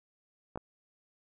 clicks, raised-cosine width 1 ms, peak -24 dBFS, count 2, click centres 0.558 / 0.575 s, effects none

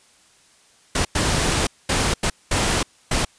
pink noise bursts at uneven times, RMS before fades -20 dBFS, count 6, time 0.95-1.05 / 1.15-1.67 / 1.89-2.14 / 2.23-2.3 / 2.51-2.83 / 3.11-3.25 s, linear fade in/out 5 ms, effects white hiss -55 dBFS RMS until 3.38 s + resampled to 22050 Hz

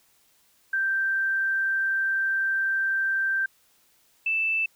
sine tone pair in turn, 1568 / 2644 Hz, G6 / E7, 0 / +5 cents, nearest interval major sixth, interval 905 cents, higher second, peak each -22 dBFS, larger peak neither, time 0.73-3.46 / 4.26-4.66 s, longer first, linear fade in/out 5 ms, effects white hiss -63 dBFS RMS until 4.75 s

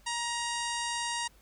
harmonic tone with a mistuned harmonic, 943 Hz, A#5, 20 cents sharp, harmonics 1 / 2 / 3 / 4 / 5 / 6 / 7 / 8 / 9 / 10, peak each -35 / -38 / -40 / -41 / -42 / -43 / -43 / -44 / -45 / -45 dBFS, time 0.06-1.28 s, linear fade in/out 10 ms, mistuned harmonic 10, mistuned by -40 cents, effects added 50 Hz sine -60 dBFS peak until 1.41 s + pink hiss -63 dBFS RMS until 1.41 s

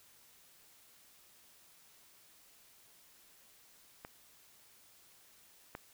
clicks, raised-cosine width 0.5 ms, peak -30 / -27 dBFS, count 2, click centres 4.049 / 5.751 s, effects white hiss -63 dBFS RMS until 5.93 s

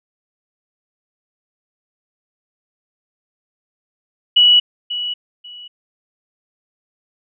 sine tone with echo, 2937 Hz, F#7, 13 cents flat, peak -7 dBFS, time 4.36-4.6 s, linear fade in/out 10 ms, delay 540 ms, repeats 2, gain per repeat -13 dB, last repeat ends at 5.68 s, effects none

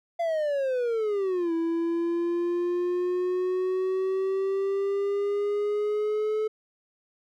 triangle exponential two-way sweep, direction down then up, 689 to 329.6 to 433.3 Hz, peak -22 dBFS, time 0.19-6.48 s, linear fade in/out 10 ms, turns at 1.53 s, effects none

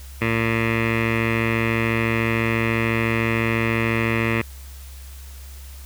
15% pulse tone with low-pass filter, 114 Hz, A#2, 38 cents flat, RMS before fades -21 dBFS, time 0.21-4.42 s, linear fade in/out 10 ms, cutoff 2300 Hz, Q 9.5, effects added 67 Hz sine -36 dBFS peak until 5.85 s + white hiss -46 dBFS RMS until 5.85 s

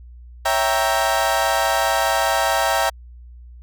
30% pulse chord, C# diminished seventh, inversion none, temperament equal, 554.4 / 659.3 / 784 / 932.3 Hz, C#5 / E5 / G5 / Bb5, 0 / 0 / 0 / 0 cents, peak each -23 / -19 / -19 / -20 dBFS, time 0.45-2.9 s, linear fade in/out 10 ms, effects added 60 Hz sine -38 dBFS peak until 3.62 s

